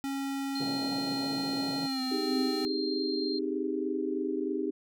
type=tone with pitch glide; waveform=square; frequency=274.2 to 258.8 Hz; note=C#4 to C4; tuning=-19 to -19 cents; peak=-32 dBFS; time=0.04-2.65 s; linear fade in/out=0 ms; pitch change=-100 cents; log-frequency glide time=1.84-2.02 s
type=tone; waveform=sine; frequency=4186 Hz; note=C8; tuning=in tune; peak=-35 dBFS; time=0.55-3.39 s; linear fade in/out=5 ms
type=band-pass noise; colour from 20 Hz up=pink; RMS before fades=-40 dBFS; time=0.6-1.87 s; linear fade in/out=2 ms; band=120 to 900 Hz; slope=96 dB/octave
type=chord; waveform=sine; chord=Ab major seventh; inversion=first; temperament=equal; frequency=261.6 / 311.1 / 392 / 415.3 Hz; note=C4 / Eb4 / G4 / Ab4; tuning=0 / 0 / 0 / 0 cents; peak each=-35 / -33 / -33 / -39 dBFS; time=2.11-4.71 s; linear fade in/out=10 ms
effects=none